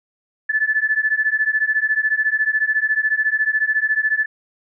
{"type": "beating tone pair", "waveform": "sine", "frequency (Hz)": [1732, 1746], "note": ["A6", "A6"], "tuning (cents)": [-28, -14], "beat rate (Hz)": 14, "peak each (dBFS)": -19, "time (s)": [0.49, 4.26], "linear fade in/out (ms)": 10, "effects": []}